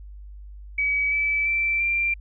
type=tone with pitch steps; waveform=sine; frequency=2276 / 2306 / 2337 / 2369 Hz; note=C#7 / D7 / D7 / D7; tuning=+45 / -32 / -9 / +14 cents; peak=-20 dBFS; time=0.78-2.14 s; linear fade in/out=5 ms; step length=340 ms; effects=added 50 Hz sine -38 dBFS peak until 2.2 s